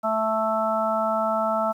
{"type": "harmonic tone", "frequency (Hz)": 220, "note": "A3", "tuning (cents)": 0, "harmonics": [1, 3, 4, 5, 6], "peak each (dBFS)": [-31, -24, -28, -35, -26], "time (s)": [0.03, 1.73], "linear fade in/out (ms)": 20, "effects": ["9-bit"]}